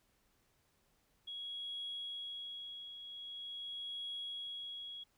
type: tone with tremolo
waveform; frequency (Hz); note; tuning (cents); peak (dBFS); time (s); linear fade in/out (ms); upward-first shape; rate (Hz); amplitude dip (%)
sine; 3322; G#7; 0; -39; 1.27-5.04; 10; triangle; 0.44; 60
effects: tanh soft clip ceiling -35 dBFS + pink hiss -75 dBFS RMS until 5.17 s